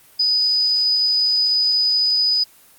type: tone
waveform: sine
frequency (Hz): 4978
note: D#8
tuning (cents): 0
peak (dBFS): -14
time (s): 0.19-2.44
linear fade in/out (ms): 10
effects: white hiss -50 dBFS RMS until 2.78 s + Opus 32 kbps